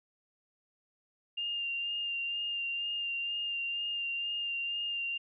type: tone with vibrato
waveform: sine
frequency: 2800 Hz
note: F7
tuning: 4 cents sharp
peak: -32 dBFS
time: 1.37-5.18 s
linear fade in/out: 10 ms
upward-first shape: sine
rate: 2.1 Hz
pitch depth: 20 cents each way
effects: none